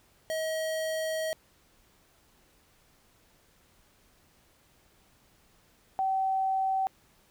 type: tone pair in turn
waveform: square / sine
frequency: 636 / 766.9 Hz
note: D#5 / G5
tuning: +38 / -38 cents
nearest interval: minor third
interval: 324 cents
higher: second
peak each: -30 / -25 dBFS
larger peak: second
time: 0.3-1.33 / 5.99-6.87 s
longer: first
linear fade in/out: 0 ms
effects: pink hiss -64 dBFS RMS until 7.3 s